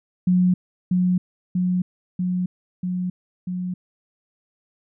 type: tone with echo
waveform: sine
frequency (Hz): 181.2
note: F#3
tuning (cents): -36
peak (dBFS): -14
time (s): 0.27-0.54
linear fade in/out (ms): 5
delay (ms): 640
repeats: 5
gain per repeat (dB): -2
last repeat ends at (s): 3.74
effects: none